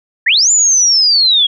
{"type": "linear two-way sweep", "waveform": "sine", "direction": "up then down", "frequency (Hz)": [1624, 7160, 3248], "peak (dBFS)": -7, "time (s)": [0.26, 1.47], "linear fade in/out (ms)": 10, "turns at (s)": 0.51, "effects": []}